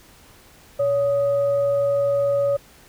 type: tone with frequency modulation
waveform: sine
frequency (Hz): 564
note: C#5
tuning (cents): +30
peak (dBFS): -17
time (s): 0.79-2.57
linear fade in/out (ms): 10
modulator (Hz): 683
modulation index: 0.24
effects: pink hiss -50 dBFS RMS until 2.88 s